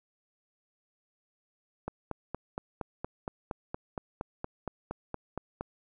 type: click train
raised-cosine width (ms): 1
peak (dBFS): -20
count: 17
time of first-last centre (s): 1.88-5.61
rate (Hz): 4.29
effects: none